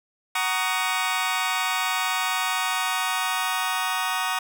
20% pulse chord, D# minor seventh, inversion first, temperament just, 746.7 / 933.4 / 1120.1 / 1244.5 Hz, F#5 / A#5 / C#6 / D#6, +16 / +2 / +18 / 0 cents, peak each -24 dBFS, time 0.35-4.39 s, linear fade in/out 5 ms, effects none

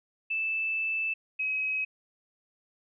sine tone pair in turn, 2636 / 2546 Hz, E7 / D#7, -1 / +39 cents, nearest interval minor second, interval 60 cents, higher first, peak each -27 dBFS, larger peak neither, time 0.3-1.14 / 1.39-1.85 s, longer first, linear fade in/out 10 ms, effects none

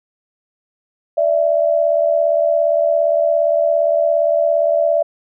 sine tone pair together, 587.3 / 664.7 Hz, D5 / E5, 0 / +14 cents, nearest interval major second, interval 214 cents, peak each -15 dBFS, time 1.17-5.03 s, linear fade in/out 10 ms, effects none

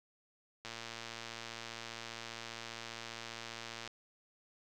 click train, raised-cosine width 0.2 ms, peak -26 dBFS, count 372, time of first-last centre 0.65-3.876 s, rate 115 Hz, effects none

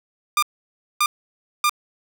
sawtooth tone bursts, 1200 Hz, D6, 37 cents sharp, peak -12 dBFS, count 3, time 0.37-1.695 s, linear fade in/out 2 ms, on 55 ms, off 580 ms, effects none

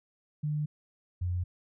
sine tone pair in turn, 150 / 89.19 Hz, D3 / F2, +37 / +37 cents, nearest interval major sixth, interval 900 cents, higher first, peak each -28 / -28 dBFS, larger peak neither, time 0.43-0.66 / 1.21-1.44 s, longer neither, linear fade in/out 10 ms, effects none

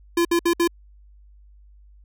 square tone bursts, 341.6 Hz, F4, 38 cents flat, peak -17 dBFS, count 4, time 0.17-0.676 s, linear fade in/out 5 ms, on 80 ms, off 62 ms, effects added 50 Hz sine -47 dBFS peak until 2.04 s

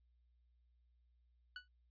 sawtooth tone with exponential decay, 1480 Hz, F#6, in tune, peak -39 dBFS, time 1.56-1.68 s, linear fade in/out 2 ms, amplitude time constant 24 ms, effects added 60 Hz sine -70 dBFS peak until 1.9 s + resampled to 11025 Hz

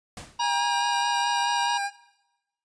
pink noise with exponential decay, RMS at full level -36 dBFS, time 0.17-0.49 s, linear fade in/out 2 ms, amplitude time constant 69 ms
harmonic tone, 949 Hz, A#5, 31 cents sharp, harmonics 1 / 3 / 4 / 5 / 6, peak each -24 / -34 / -36 / -37 / -38 dBFS, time 0.39-1.78 s, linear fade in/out 10 ms
25% pulse tone with vibrato, 810 Hz, G#5, 43 cents flat, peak -23 dBFS, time 0.39-1.91 s, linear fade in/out 50 ms, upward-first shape sine, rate 4.7 Hz, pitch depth 23 cents each way
effects noise-tail reverb RT60 1.0 s tail -20 dB re dry + resampled to 22050 Hz

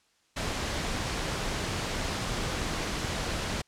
pink noise with amplitude modulation, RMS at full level -30 dBFS, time 0.36-3.62 s, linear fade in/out 10 ms, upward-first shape sine, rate 282 Hz, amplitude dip 30%, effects white hiss -68 dBFS RMS until 3.67 s + low-pass 7000 Hz 12 dB/octave

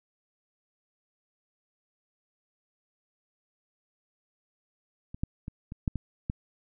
clicks, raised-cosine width 5 ms, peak -27 / -16 / -24 / -26 / -14 / -19 / -17 dBFS, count 7, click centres 5.145 / 5.235 / 5.481 / 5.721 / 5.878 / 5.957 / 6.299 s, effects none

